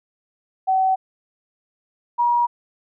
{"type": "tone pair in turn", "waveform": "sine", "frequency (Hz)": [759, 956.3], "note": ["F#5", "A#5"], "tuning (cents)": [44, 44], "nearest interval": "major third", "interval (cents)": 400, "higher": "second", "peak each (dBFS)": -15, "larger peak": "neither", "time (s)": [[0.67, 0.96], [2.18, 2.47]], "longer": "neither", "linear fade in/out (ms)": 20, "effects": []}